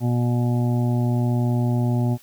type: harmonic tone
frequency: 121.2 Hz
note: B2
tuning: 32 cents flat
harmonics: 1 / 2 / 3 / 5 / 6 / 7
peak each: -19 / -24 / -32 / -35 / -37 / -37 dBFS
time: 0-2.18 s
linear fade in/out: 50 ms
effects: white hiss -52 dBFS RMS until 2.22 s